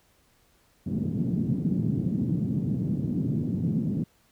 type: band-pass noise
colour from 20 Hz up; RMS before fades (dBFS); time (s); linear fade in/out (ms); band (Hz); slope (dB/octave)
white; -27; 0.86-4.04; 10; 120 to 230; 24
effects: pink hiss -64 dBFS RMS until 4.31 s